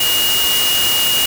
sine tone in noise, 2866 Hz, F7, 44 cents sharp, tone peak -15 dBFS, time 0-1.26 s, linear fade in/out 5 ms, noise white, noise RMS -18 dBFS, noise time 0-1.26 s, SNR 0 dB, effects none

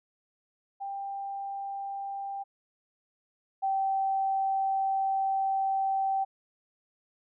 sine tone pair in turn, 791 / 775.6 Hz, G5 / G5, +15 / -19 cents, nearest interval unison, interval 34 cents, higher first, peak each -33 / -25 dBFS, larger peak second, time 0.8-2.44 / 3.62-6.25 s, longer second, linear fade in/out 20 ms, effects none

